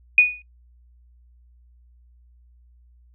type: tone with exponential decay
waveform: sine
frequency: 2470 Hz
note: D#7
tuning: 13 cents flat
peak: -6 dBFS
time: 0.18-0.42 s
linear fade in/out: 2 ms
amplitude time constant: 52 ms
effects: noise-tail reverb RT60 0.1 s tail -23 dB re dry + added 60 Hz sine -51 dBFS peak until 3.14 s